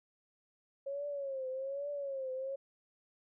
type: tone with vibrato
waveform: sine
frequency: 547 Hz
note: C#5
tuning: 23 cents flat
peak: -36 dBFS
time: 0.86-2.56 s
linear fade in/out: 10 ms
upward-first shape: triangle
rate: 1.2 Hz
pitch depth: 110 cents each way
effects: none